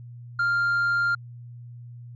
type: tone with tanh clipping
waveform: sine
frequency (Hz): 1396.9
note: F6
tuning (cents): 0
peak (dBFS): -21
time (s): 0.39-1.15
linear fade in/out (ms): 5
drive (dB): 2
effects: added 120 Hz sine -39 dBFS peak until 2.15 s

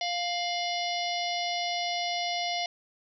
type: harmonic tone with a mistuned harmonic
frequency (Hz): 700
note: F5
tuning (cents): +4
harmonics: 1 / 3 / 4 / 5 / 6 / 7 / 8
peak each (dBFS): -31 / -36 / -37 / -38 / -39 / -39 / -40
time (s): 0.01-2.66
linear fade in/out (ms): 2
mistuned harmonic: 4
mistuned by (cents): +89
effects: none

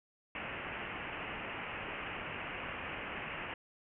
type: low-pass noise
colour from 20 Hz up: white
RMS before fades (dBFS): -42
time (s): 0.35-3.54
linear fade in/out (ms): 2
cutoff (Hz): 2900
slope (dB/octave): 96
effects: none

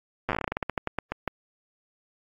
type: slowing click train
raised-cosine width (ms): 0.5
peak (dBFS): -12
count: 20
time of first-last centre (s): 0.29-1.277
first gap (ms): 8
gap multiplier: 1.18
effects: AAC 32 kbps

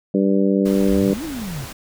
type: harmonic tone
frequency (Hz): 98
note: G2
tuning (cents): 0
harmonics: 2 / 3 / 4 / 5 / 6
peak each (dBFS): -17 / -20 / -22 / -23 / -28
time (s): 0.14-1.14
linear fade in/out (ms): 5
type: noise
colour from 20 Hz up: pink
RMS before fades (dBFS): -34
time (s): 0.65-1.73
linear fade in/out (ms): 10
type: exponential two-way sweep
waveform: sine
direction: up then down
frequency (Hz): 44.27 to 337.6 to 123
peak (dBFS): -26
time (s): 0.88-1.65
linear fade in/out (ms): 10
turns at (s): 1.24
effects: none

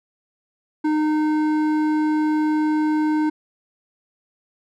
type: tone with hard clipping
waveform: sine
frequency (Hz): 306.8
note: D#4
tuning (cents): -24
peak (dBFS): -19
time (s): 0.84-3.3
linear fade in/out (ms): 10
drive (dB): 10
effects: none

